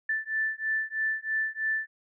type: beating tone pair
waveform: sine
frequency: 1760 / 1763.1 Hz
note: A6 / A6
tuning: 0 / +3 cents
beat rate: 3.1 Hz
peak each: -30 dBFS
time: 0.09-1.87 s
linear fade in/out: 5 ms
effects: none